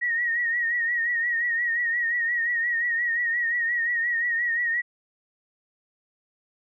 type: tone with vibrato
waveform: sine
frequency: 1886 Hz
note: A#6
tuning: 20 cents sharp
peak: -22 dBFS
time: 0.01-4.82 s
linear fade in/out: 20 ms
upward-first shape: triangle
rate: 5.7 Hz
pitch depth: 69 cents each way
effects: none